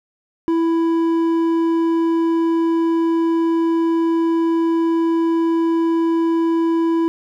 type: tone with hard clipping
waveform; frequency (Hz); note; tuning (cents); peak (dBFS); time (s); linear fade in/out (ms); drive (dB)
sine; 330.6; E4; +5; -16; 0.48-7.08; 0; 6
effects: none